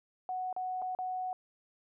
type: tone with dropouts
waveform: sine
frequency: 740 Hz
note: F#5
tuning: in tune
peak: -33 dBFS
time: 0.29-1.33 s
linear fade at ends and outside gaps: 1 ms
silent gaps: 0.528-0.564 / 0.818-0.822 / 0.95-0.988 s
effects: none